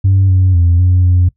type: tone with pitch steps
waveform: sine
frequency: 96.3 / 93 / 86.2 / 90.6 / 89.5 Hz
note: G2 / F#2 / F2 / F#2 / F2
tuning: -30 / +9 / -22 / -36 / +43 cents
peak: -5 dBFS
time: 0.04-1.29 s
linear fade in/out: 10 ms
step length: 250 ms
effects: noise-tail reverb RT60 0.1 s tail -19 dB re dry + tanh soft clip ceiling -4 dBFS